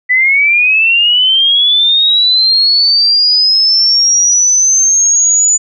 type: linear sweep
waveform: sine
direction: up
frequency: 1975.5 to 7000 Hz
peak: -6 dBFS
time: 0.09-5.58 s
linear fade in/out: 20 ms
effects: none